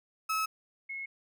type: tone pair in turn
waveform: 35% pulse / sine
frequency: 1293 / 2175 Hz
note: E6 / C#7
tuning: -34 / -33 cents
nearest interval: major sixth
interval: 901 cents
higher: second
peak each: -27 / -36 dBFS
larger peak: first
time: 0.29-0.46 / 0.89-1.06 s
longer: neither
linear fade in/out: 10 ms
effects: none